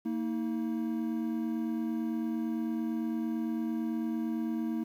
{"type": "tone pair together", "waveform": "triangle", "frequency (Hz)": [230, 318.9], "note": ["A#3", "D#4"], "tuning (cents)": [-23, 43], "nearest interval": "tritone", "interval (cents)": 566, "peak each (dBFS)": [-30, -32], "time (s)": [0.05, 4.84], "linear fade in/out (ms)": 10, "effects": ["10-bit"]}